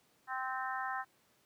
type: harmonic tone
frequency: 260.1 Hz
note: C4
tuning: 10 cents flat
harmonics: 3 / 4 / 5 / 6 / 7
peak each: -40 / -41 / -42 / -43 / -43 dBFS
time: 0.27-1.05 s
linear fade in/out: 50 ms
effects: pink hiss -70 dBFS RMS until 1.45 s + high-pass 150 Hz 12 dB/octave